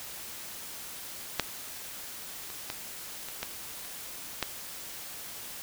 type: clicks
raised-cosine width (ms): 0.2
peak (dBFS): -7 / -24 / -16 / -23 / -14 / -27 / -10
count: 7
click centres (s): 1.397 / 2.502 / 2.701 / 3.286 / 3.43 / 3.849 / 4.427
effects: white hiss -42 dBFS RMS until 5.62 s